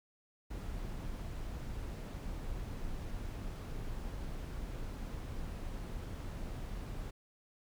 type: noise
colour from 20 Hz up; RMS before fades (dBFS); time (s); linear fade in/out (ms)
brown; -41; 0.5-7.11; 10
effects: none